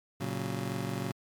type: chord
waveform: 25% pulse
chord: F# major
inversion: first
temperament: just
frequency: 115.62 / 138.75 / 185 Hz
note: A#2 / C#3 / F#3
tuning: -14 / +2 / 0 cents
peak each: -33 dBFS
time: 0.2-1.12 s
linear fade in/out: 10 ms
effects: MP3 96 kbps